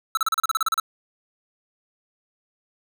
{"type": "tone bursts", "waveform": "square", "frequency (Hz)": 1314, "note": "E6", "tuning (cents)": -6, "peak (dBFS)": -19, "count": 12, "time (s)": [0.15, 0.799], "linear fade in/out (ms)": 2, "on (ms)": 22, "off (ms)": 35, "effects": []}